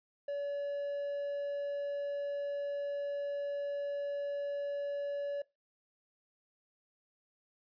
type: tone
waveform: triangle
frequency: 570 Hz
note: C#5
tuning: 48 cents sharp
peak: -32 dBFS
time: 0.28-5.42 s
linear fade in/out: 5 ms
effects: noise-tail reverb RT60 0.2 s tail -20 dB re dry + resampled to 11025 Hz